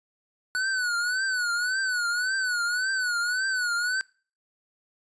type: tone with vibrato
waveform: square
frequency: 1480 Hz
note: F#6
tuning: in tune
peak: -25 dBFS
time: 0.55-4.01 s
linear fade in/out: 0 ms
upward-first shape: triangle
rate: 1.8 Hz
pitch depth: 110 cents each way
effects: noise-tail reverb RT60 0.4 s tail -24 dB re dry + resampled to 22050 Hz